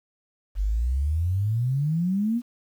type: exponential sweep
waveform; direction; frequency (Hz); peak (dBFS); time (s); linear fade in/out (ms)
sine; up; 46.25 to 246.9; -21; 0.55-2.42; 50
effects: 9-bit